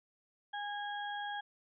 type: harmonic tone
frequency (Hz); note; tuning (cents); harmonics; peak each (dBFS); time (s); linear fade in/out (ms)
821; G#5; -20; 1 / 2 / 4; -39 / -42 / -47; 0.53-1.41; 10
effects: none